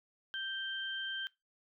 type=tone pair together; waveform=sine; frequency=1568 / 3136 Hz; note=G6 / G7; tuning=0 / 0 cents; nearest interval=octave; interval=1200 cents; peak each=-39 / -39 dBFS; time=0.34-1.27 s; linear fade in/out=0 ms; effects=noise-tail reverb RT60 0.2 s tail -20 dB re dry